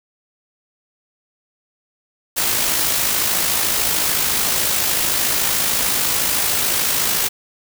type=noise with amplitude modulation; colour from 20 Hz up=white; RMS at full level=-17 dBFS; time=2.36-7.29 s; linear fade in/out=20 ms; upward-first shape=sine; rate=53.7 Hz; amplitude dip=35%; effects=none